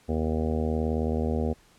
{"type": "harmonic tone", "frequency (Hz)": 78.8, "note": "D#2", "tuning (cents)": 23, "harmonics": [1, 2, 3, 4, 5, 6, 7, 8, 9, 10], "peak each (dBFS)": [-28, -36, -29, -40, -34, -33, -38, -42, -40, -44], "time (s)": [0.08, 1.54], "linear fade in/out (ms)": 20, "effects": ["pink hiss -59 dBFS RMS until 1.78 s", "low-pass 11000 Hz 12 dB/octave"]}